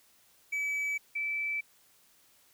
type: tone pair in turn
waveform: triangle / sine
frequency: 2292 / 2317 Hz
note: D7 / D7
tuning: -43 / -24 cents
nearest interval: unison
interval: 19 cents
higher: second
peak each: -28 / -30 dBFS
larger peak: first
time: 0.52-0.98 / 1.15-1.61 s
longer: neither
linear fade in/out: 10 ms
effects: white hiss -64 dBFS RMS until 2.53 s